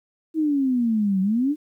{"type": "exponential two-way sweep", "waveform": "sine", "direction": "down then up", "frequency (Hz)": [324, 185.8, 311.7], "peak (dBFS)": -18, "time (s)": [0.34, 1.56], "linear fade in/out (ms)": 50, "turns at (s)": 1.21, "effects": ["10-bit"]}